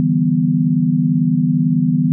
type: chord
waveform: sine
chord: E minor seventh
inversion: third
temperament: equal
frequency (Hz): 146.83 / 164.81 / 196 / 246.9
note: D3 / E3 / G3 / B3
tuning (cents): 0 / 0 / 0 / 0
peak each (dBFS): -20 / -16 / -21 / -16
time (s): 0-2.12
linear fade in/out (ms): 0
effects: none